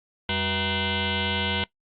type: tone with frequency modulation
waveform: sine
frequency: 1512 Hz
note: F#6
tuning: 37 cents sharp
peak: -23 dBFS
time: 0.29-1.64 s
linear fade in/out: 2 ms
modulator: 285 Hz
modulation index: 6.9
effects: noise-tail reverb RT60 0.1 s tail -20 dB re dry + Opus 48 kbps